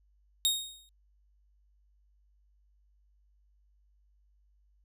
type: tone with exponential decay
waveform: sawtooth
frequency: 3729 Hz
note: A#7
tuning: in tune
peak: -19 dBFS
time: 0.45-0.89 s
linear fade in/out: 0 ms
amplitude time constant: 95 ms
effects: added 50 Hz sine -64 dBFS peak until 4.84 s